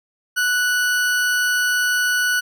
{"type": "tone", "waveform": "40% pulse", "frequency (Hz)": 1478, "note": "F#6", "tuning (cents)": -2, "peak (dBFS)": -16, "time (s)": [0.36, 2.41], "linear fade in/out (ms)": 20, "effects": []}